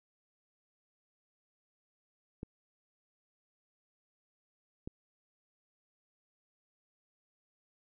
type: clicks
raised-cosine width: 3 ms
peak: -27 dBFS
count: 2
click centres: 2.431 / 4.875 s
effects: none

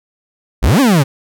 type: exponential two-way sweep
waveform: 40% pulse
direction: up then down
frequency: 43.48 to 293.7 to 127.9 Hz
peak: -7 dBFS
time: 0.62-1.04 s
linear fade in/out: 20 ms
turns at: 0.8 s
effects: none

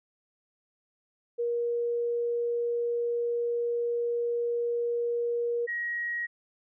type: tone pair in turn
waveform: sine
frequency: 474 / 1896 Hz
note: A#4 / A#6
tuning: +29 / +29 cents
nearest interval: 2 octaves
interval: 2400 cents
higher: second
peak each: -26 / -29 dBFS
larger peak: first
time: 1.38-5.67 / 5.67-6.27 s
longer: first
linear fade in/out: 20 ms
effects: none

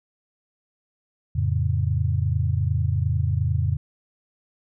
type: chord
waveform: sine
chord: F augmented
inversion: none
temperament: equal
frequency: 87.31 / 110 / 138.59 Hz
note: F2 / A2 / C#3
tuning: 0 / 0 / 0 cents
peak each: -23 / -24 / -25 dBFS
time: 1.35-3.77 s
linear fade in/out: 10 ms
effects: none

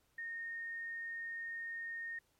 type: tone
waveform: sine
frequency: 1843 Hz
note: A#6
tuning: 20 cents flat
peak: -40 dBFS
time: 0.18-2.19 s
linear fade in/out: 5 ms
effects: pink hiss -75 dBFS RMS until 2.39 s + MP3 64 kbps

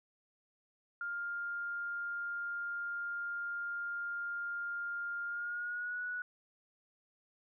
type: tone with pitch glide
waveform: sine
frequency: 1404 to 1469.6 Hz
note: F6 to F#6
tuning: +9 to -12 cents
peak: -36 dBFS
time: 1.01-6.22 s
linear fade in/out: 2 ms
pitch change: +79 cents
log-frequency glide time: 5.26-6.02 s
effects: none

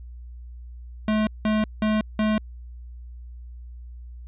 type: tone bursts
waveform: square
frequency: 215.1 Hz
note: A3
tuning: 39 cents flat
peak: -20 dBFS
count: 4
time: 1.08-2.38 s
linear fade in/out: 2 ms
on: 190 ms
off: 180 ms
effects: added 60 Hz sine -37 dBFS peak until 4.27 s + resampled to 8000 Hz

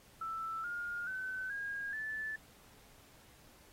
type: tone with pitch steps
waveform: sine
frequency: 1324 / 1419 / 1520.9 / 1630 / 1747 Hz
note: E6 / F6 / F#6 / G#6 / A6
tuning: +7 / +27 / +47 / -33 / -13 cents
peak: -37 dBFS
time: 0.21-2.36 s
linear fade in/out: 5 ms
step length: 430 ms
effects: pink hiss -62 dBFS RMS until 3.72 s + AAC 48 kbps

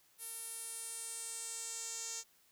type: tone with band-pass filter sweep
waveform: sawtooth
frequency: 456 Hz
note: A#4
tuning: 38 cents flat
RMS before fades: -44 dBFS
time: 0.18-2.24 s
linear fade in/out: 50 ms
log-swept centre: 11000 to 6700 Hz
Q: 4.3
effects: white hiss -69 dBFS RMS until 2.51 s

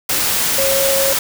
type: tone in noise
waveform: sine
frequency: 545 Hz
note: C#5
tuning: 29 cents flat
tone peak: -16 dBFS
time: 0.58-1.13 s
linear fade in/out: 5 ms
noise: white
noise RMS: -17 dBFS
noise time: 0.09-1.19 s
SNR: -2 dB
effects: none

